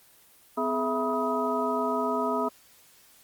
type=tone cluster; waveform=sine; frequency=254.2 / 422.2 / 661 / 974 / 1259 Hz; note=C4 / G#4 / E5 / B5 / D#6; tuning=-50 / +29 / +5 / -24 / +20 cents; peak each=-31 dBFS; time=0.57-2.49 s; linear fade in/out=10 ms; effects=white hiss -57 dBFS RMS until 3.23 s + Opus 24 kbps